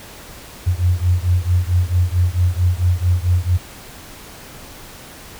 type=beating tone pair; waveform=sine; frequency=87.31 / 91.81 Hz; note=F2 / F#2; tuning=0 / -13 cents; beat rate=4.5 Hz; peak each=-16 / -17 dBFS; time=0.66-3.58 s; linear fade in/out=20 ms; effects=pink hiss -38 dBFS RMS until 5.39 s